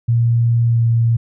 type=tone with pitch glide; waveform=sine; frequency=117.3 to 115.89 Hz; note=A#2 to A#2; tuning=+11 to -10 cents; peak=-11 dBFS; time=0.08-1.17 s; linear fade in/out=10 ms; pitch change=-21 cents; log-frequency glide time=0.66-0.83 s; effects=none